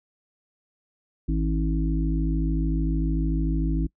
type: harmonic tone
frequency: 53.4 Hz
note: G#1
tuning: 49 cents sharp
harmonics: 1 / 3 / 5 / 6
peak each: -23 / -28 / -30 / -31 dBFS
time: 1.28-3.87 s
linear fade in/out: 10 ms
effects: noise-tail reverb RT60 0.1 s tail -23 dB re dry